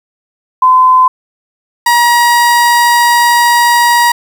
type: tone pair in turn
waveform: sine / 30% pulse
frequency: 1023 / 953.6 Hz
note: C6 / A#5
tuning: -39 / +39 cents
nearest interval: minor second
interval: 122 cents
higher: first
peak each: -3 dBFS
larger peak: neither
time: 0.62-1.08 / 1.86-4.12 s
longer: second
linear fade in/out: 5 ms
effects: 7-bit